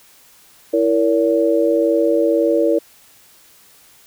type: chord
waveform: sine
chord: A# diminished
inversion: second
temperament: equal with one note detuned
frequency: 329.6 / 466.2 / 568 Hz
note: E4 / A#4 / C#5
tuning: 0 / 0 / +42 cents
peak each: -17 dBFS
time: 0.73-2.79 s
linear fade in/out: 10 ms
effects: white hiss -49 dBFS RMS until 4.06 s